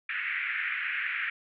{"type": "band-pass noise", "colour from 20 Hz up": "white", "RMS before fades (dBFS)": -32, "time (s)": [0.09, 1.3], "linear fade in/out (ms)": 5, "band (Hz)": [1500, 2400], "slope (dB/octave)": 48, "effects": []}